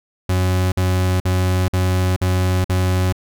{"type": "tone bursts", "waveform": "40% pulse", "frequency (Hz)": 92.1, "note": "F#2", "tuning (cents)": -7, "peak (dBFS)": -14, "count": 6, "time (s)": [0.29, 3.125], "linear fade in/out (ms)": 5, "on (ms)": 430, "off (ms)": 51, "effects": []}